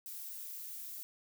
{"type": "noise", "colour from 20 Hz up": "violet", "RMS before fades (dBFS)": -45, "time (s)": [0.06, 1.03], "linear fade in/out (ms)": 0, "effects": []}